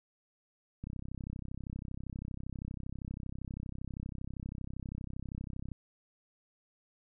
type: click train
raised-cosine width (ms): 5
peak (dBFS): -28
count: 160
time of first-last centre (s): 0.84-5.717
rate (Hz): 32.6
effects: none